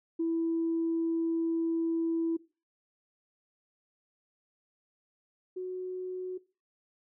sine tone pair in turn, 330 / 368 Hz, E4 / F#4, +2 / -9 cents, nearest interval major second, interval 189 cents, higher second, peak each -26 / -33 dBFS, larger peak first, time 0.19-2.37 / 5.56-6.38 s, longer first, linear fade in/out 10 ms, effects noise-tail reverb RT60 0.3 s tail -19 dB re dry + tanh soft clip ceiling -22 dBFS

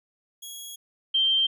15% pulse / sine tone pair in turn, 3322 / 3146 Hz, G#7 / G7, 0 / +6 cents, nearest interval minor second, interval 94 cents, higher first, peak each -30 / -19 dBFS, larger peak second, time 0.42-0.76 / 1.14-1.47 s, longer first, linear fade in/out 10 ms, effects none

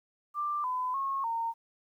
sine tone with pitch steps, 1183 / 1009 / 1089 / 918 Hz, D6 / B5 / C#6 / A#5, +12 / +37 / -31 / -27 cents, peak -29 dBFS, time 0.34-1.54 s, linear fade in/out 50 ms, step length 300 ms, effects 11-bit

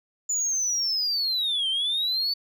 sine linear two-way sweep, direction down then up, 7020 to 3077 to 4531 Hz, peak -21 dBFS, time 0.29-2.34 s, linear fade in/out 10 ms, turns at 1.69 s, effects tanh soft clip ceiling -21 dBFS

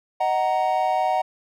triangle chord, D# minor, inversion none, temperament just, 622.3 / 746.7 / 933.4 Hz, D#5 / F#5 / A#5, 0 / +16 / +2 cents, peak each -24 / -19 / -24 dBFS, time 0.2-1.22 s, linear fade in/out 10 ms, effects none

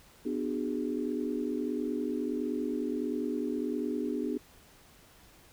sine chord, G# half-diminished seventh, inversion first, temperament just, 249.2 / 299 / 373.8 / 415.3 Hz, B3 / D4 / F#4 / G#4, +16 / +31 / +18 / 0 cents, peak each -34 / -34 / -38 / -37 dBFS, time 0.25-4.38 s, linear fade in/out 10 ms, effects pink hiss -58 dBFS RMS until 5.52 s

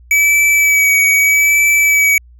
square tone with vibrato, 2286 Hz, D7, 47 cents flat, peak -9 dBFS, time 0.11-2.18 s, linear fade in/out 2 ms, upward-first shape sine, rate 0.8 Hz, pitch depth 22 cents each way, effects added 60 Hz sine -39 dBFS peak until 2.39 s

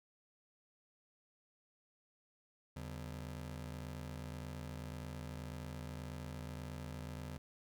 30% pulse ring-modulated tone, 110.2 Hz, A2, 3 cents sharp, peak -38 dBFS, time 2.76-7.38 s, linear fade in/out 5 ms, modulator 30.9 Hz, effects none

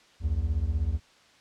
triangle beating tone pair, 65.7 / 81.7 Hz, C2 / E2, +8 / -15 cents, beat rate 16 Hz, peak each -26 / -25 dBFS, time 0.2-1 s, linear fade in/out 50 ms, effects white hiss -58 dBFS RMS until 1.4 s + low-pass 5000 Hz 12 dB/octave

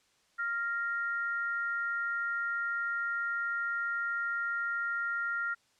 sine tone pair together, 1396.9 / 1864.6 Hz, F6 / A#6, 0 / 0 cents, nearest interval perfect fourth, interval 500 cents, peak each -31 / -38 dBFS, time 0.38-5.55 s, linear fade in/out 20 ms, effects white hiss -69 dBFS RMS until 5.79 s + low-pass 7000 Hz 12 dB/octave

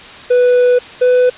triangle tone pair in turn, 493.9 / 499.1 Hz, B4 / B4, 0 / +18 cents, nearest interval unison, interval 18 cents, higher second, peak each -5 dBFS, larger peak neither, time 0.3-0.79 / 1.01-1.3 s, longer first, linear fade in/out 10 ms, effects white hiss -33 dBFS RMS until 1.37 s + resampled to 8000 Hz

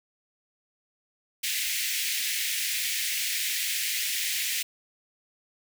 pink high-pass noise, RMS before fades -29 dBFS, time 1.43-4.63 s, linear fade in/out 10 ms, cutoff 1900 Hz, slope 48 dB/octave, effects none

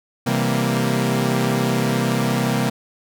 sawtooth chord, C dominant seventh, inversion none, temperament equal, 130.81 / 164.81 / 196 / 233.1 Hz, C3 / E3 / G3 / Bb3, 0 / 0 / 0 / 0 cents, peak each -18 / -22 / -21 / -18 dBFS, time 0.26-2.7 s, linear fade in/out 10 ms, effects none

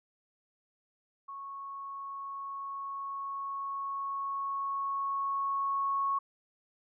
sine tone with level ramp, 1103 Hz, C#6, 9 cents flat, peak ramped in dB -40 to -27 dBFS, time 1.28-6.19 s, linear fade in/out 10 ms, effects none

